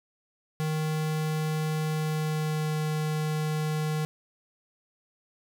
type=tone with pitch glide; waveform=square; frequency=155.56 to 154.22 Hz; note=D#3 to D#3; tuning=0 to -15 cents; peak=-27 dBFS; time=0.6-4.05 s; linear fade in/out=0 ms; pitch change=-15 cents; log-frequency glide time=1.86-2.75 s; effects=none